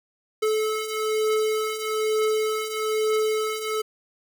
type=beating tone pair; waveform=square; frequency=432.5 / 433.6 Hz; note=A4 / A4; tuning=-30 / -25 cents; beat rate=1.1 Hz; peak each=-29 / -24 dBFS; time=0.42-3.82 s; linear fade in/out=10 ms; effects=none